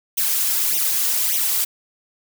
blue noise with flanger, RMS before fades -20 dBFS, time 0.17-1.65 s, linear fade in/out 10 ms, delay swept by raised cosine 0.32 to 4.32 ms, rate 1.7 Hz, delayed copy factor +1, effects none

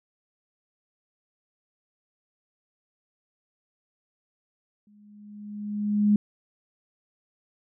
sine tone with exponential growth, 207.7 Hz, G#3, in tune, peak -15 dBFS, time 4.87-6.16 s, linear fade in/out 2 ms, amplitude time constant 280 ms, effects none

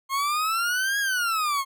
40% pulse exponential two-way sweep, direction up then down, 1070 to 1661.2 to 1070 Hz, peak -22 dBFS, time 0.09-1.65 s, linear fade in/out 50 ms, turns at 0.99 s, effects none

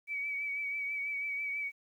sine tone with vibrato, 2279 Hz, C#7, 47 cents sharp, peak -33 dBFS, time 0.07-1.72 s, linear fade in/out 50 ms, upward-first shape triangle, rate 6.1 Hz, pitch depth 39 cents each way, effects 11-bit

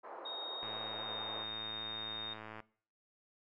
white band-pass noise, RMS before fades -48 dBFS, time 0.03-1.45 s, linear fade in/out 20 ms, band 400 to 1100 Hz, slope 24 dB/octave
sine tone with pitch glide, 3729 to 3697 Hz, A#7 to A#7, 0 to -15 cents, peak -40 dBFS, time 0.25-2.34 s, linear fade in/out 10 ms, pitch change -15 cents, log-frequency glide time 0.88-1.14 s
click train, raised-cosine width 0.5 ms, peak -32 dBFS, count 216, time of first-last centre 0.63-2.602 s, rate 109 Hz
effects noise-tail reverb RT60 0.5 s tail -20 dB re dry

